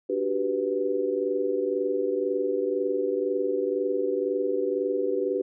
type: chord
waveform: sine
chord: G major seventh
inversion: second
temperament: equal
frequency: 293.7 / 370 / 392 / 493.9 Hz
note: D4 / F#4 / G4 / B4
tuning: 0 / 0 / 0 / 0 cents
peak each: -33 / -31 / -27 / -28 dBFS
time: 0.09-5.42 s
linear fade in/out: 10 ms
effects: none